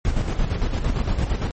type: noise with tremolo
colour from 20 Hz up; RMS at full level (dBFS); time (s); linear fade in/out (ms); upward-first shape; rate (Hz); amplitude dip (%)
brown; -20; 0.05-1.51; 0; square; 8.8; 50
effects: MP3 32 kbps